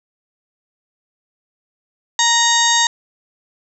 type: harmonic tone with a mistuned harmonic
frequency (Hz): 932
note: A#5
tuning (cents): -1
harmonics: 1 / 2 / 3 / 4 / 5 / 6 / 7 / 8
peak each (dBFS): -18 / -19 / -28 / -17 / -25 / -28 / -19 / -22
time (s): 2.19-2.87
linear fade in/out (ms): 2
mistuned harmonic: 3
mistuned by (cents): +68
effects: none